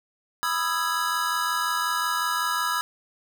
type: chord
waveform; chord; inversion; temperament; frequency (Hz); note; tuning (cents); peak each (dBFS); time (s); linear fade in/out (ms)
square; E major seventh; second; equal with one note detuned; 987.8 / 1244.5 / 1330 / 1661.2; B5 / D#6 / E6 / G#6; 0 / 0 / +15 / 0; -30; 0.43-2.81; 0
effects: none